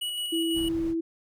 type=tone with tremolo; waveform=square; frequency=2927 Hz; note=F#7; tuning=19 cents flat; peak=-29 dBFS; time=0.01-0.69 s; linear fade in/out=10 ms; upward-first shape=square; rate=6 Hz; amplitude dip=25%
type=tone; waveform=sine; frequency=329.6 Hz; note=E4; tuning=in tune; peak=-25 dBFS; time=0.32-1.01 s; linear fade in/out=10 ms
type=noise; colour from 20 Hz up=brown; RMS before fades=-39 dBFS; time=0.53-0.95 s; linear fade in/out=50 ms
effects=none